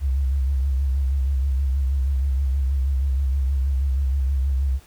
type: tone with vibrato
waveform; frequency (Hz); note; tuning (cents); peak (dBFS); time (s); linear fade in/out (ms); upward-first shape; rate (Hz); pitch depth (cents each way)
sine; 67.4; C#2; -48; -18; 0-4.8; 50; sine; 6.3; 70
effects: pink hiss -52 dBFS RMS until 4.86 s